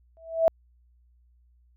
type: tone with exponential growth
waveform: sine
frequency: 655 Hz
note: E5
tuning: 11 cents flat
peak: -13 dBFS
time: 0.17-0.48 s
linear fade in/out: 0 ms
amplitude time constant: 66 ms
effects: added 60 Hz sine -58 dBFS peak until 1.76 s